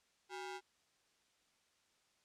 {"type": "ring-modulated tone", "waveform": "sawtooth", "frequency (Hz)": 595, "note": "D5", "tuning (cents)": 22, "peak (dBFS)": -37, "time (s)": [0.29, 0.61], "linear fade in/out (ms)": 50, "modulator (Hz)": 221, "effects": ["white hiss -75 dBFS RMS until 2.24 s", "low-pass 7000 Hz 12 dB/octave"]}